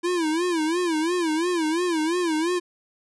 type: tone with vibrato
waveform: square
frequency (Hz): 333.5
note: E4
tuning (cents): +20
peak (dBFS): -22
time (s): 0.03-2.6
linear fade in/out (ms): 20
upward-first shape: sine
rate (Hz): 2.9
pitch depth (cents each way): 140
effects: resampled to 24000 Hz